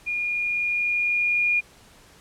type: tone with level ramp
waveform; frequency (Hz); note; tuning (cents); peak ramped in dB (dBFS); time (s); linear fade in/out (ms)
sine; 2428; D#7; -43; -24 to -18; 0.06-1.61; 20
effects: pink hiss -52 dBFS RMS until 2.2 s + low-pass 11000 Hz 12 dB/octave